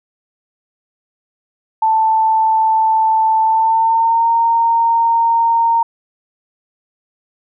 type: tone with pitch glide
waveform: sine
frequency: 883 to 922.1 Hz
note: A5 to A#5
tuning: +6 to -19 cents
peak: -10 dBFS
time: 1.82-5.83 s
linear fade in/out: 5 ms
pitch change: +75 cents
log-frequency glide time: 3.43-4.27 s
effects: none